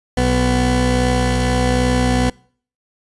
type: tone pair together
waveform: 20% pulse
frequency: 62.49 / 249.3 Hz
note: B1 / B3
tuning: +21 / +16 cents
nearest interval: 2 octaves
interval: 2395 cents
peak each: -12 dBFS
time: 0.17-2.3 s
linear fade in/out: 5 ms
effects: noise-tail reverb RT60 0.5 s tail -25 dB re dry + resampled to 24000 Hz